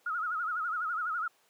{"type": "tone with vibrato", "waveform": "sine", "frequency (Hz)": 1348, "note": "E6", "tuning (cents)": 38, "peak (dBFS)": -30, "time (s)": [0.06, 1.28], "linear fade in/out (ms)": 5, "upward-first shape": "sine", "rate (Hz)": 12, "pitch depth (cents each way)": 130, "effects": ["pink hiss -67 dBFS RMS until 1.49 s", "high-pass 400 Hz 12 dB/octave"]}